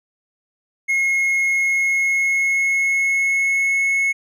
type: tone with pitch glide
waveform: triangle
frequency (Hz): 2162 to 2188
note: C#7 to C#7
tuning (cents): -44 to -23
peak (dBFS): -14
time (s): 0.88-4.13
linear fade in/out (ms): 20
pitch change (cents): +21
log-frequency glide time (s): 1.43-3.81
effects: none